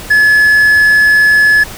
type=tone; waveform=triangle; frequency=1710 Hz; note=A6; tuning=50 cents flat; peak=-3 dBFS; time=0.1-1.64 s; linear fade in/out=10 ms; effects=pink hiss -28 dBFS RMS until 1.77 s